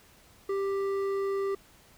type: tone with hard clipping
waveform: triangle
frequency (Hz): 393.2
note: G4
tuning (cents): +5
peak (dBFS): -29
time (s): 0.49-1.55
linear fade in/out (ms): 5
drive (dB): 12
effects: pink hiss -58 dBFS RMS until 1.97 s